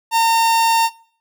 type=tone; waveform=45% pulse; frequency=912 Hz; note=A#5; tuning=38 cents flat; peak=-12 dBFS; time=0.11-0.9 s; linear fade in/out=50 ms; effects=noise-tail reverb RT60 0.5 s tail -20 dB re dry